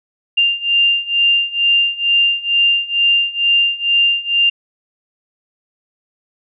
sine beating tone pair, 2792 / 2794.2 Hz, F7 / F7, -1 / 0 cents, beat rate 2.2 Hz, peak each -16 / -14 dBFS, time 0.37-4.5 s, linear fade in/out 10 ms, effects none

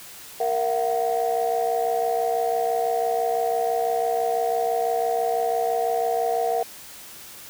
sine tone cluster, 466.7 / 680 / 746 Hz, A#4 / F5 / F#5, +2 / -46 / +14 cents, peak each -24 dBFS, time 0.4-6.63 s, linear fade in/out 5 ms, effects tanh soft clip ceiling -14 dBFS + white hiss -42 dBFS RMS until 7.49 s

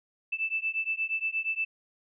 sine beating tone pair, 2637 / 2645.5 Hz, E7 / E7, 0 / +6 cents, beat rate 8.5 Hz, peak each -31 dBFS, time 0.32-1.65 s, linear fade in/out 10 ms, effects none

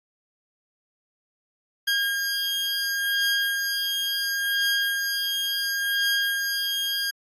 20% pulse beating tone pair, 1619 / 1619.71 Hz, G#6 / G#6, -45 / -44 cents, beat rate 0.71 Hz, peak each -20 / -24 dBFS, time 1.87-7.11 s, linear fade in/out 10 ms, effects AAC 64 kbps

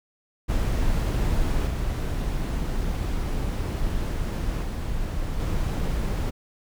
brown noise with level steps, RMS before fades -23 / -26 / -28 / -25 dBFS, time 0.48-6.31 s, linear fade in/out 20 ms, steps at 1.67 / 4.63 / 5.4 s, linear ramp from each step 2 ms, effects none

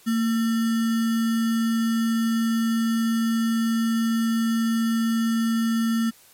sine tone with sample-and-hold, 227.8 Hz, A#3, 40 cents flat, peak -19 dBFS, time 0.06-6.11 s, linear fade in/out 20 ms, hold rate 1575 Hz, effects white hiss -53 dBFS RMS until 6.33 s + MP3 64 kbps

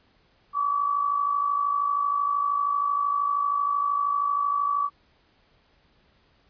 sine tone with amplitude modulation, 1145 Hz, D6, 44 cents flat, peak -19 dBFS, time 0.53-4.9 s, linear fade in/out 50 ms, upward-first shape sine, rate 52.9 Hz, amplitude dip 60%, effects pink hiss -63 dBFS RMS until 6.49 s + resampled to 11025 Hz

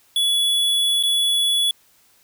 square tone with dropouts, 3401 Hz, G#7, 40 cents sharp, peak -17 dBFS, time 0.16-1.71 s, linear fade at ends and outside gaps 2 ms, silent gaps 1.028-1.035 s, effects white hiss -57 dBFS RMS until 2.23 s

